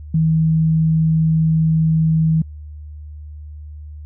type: tone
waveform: sine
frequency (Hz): 160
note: D#3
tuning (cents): +49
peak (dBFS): -12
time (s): 0.14-2.42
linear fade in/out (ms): 5
effects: added 75 Hz sine -31 dBFS peak until 4.05 s